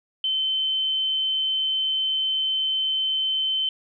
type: tone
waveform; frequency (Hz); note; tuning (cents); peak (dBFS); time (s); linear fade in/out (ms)
sine; 3076; G7; -33; -21; 0.24-3.69; 2
effects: none